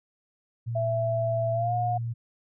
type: tone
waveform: sine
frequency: 116.54 Hz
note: A#2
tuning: in tune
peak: -28 dBFS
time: 0.66-2.14 s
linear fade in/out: 20 ms
type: tone with pitch glide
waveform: sine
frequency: 665 to 716.9 Hz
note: E5 to F5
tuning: +15 to +45 cents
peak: -25 dBFS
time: 0.75-1.98 s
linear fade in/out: 10 ms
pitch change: +130 cents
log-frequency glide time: 1.53-1.74 s
effects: none